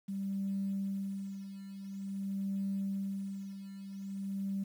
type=tone with tremolo; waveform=sine; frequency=196 Hz; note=G3; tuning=in tune; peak=-31 dBFS; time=0.08-4.64 s; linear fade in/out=10 ms; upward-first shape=sine; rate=0.48 Hz; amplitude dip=75%; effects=tanh soft clip ceiling -27 dBFS + 10-bit